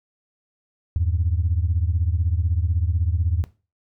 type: beating tone pair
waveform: sine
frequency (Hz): 79.6 / 95.6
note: D#2 / G2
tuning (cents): +40 / -43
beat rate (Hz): 16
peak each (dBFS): -20 / -22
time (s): 0.96-3.44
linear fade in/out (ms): 0
effects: noise-tail reverb RT60 0.3 s tail -17 dB re dry + tanh soft clip ceiling -11 dBFS